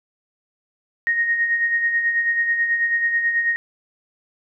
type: tone with tremolo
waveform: sine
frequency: 1864.7 Hz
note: A#6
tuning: in tune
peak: -15 dBFS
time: 1.07-3.56 s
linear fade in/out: 0 ms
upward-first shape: sine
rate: 9.2 Hz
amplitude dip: 50%
effects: none